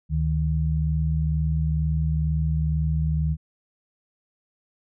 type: tone pair together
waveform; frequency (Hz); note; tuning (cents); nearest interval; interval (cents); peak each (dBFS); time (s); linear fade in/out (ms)
sine; 73.42 / 155.57; D2 / D#3; 0 / 0; octave + minor second; 1300; -23; 0.09-3.37; 50
effects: none